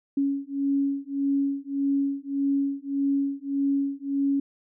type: beating tone pair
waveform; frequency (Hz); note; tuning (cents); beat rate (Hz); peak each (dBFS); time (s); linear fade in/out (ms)
sine; 277.2 / 278.9; C#4 / C#4; 0 / +11; 1.7; -26 / -26; 0.17-4.4; 5
effects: none